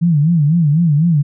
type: tone with vibrato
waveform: sine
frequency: 158.1 Hz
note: D#3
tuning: 28 cents sharp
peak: -9 dBFS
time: 0.01-1.23 s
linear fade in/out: 20 ms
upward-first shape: sine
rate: 4 Hz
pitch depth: 170 cents each way
effects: none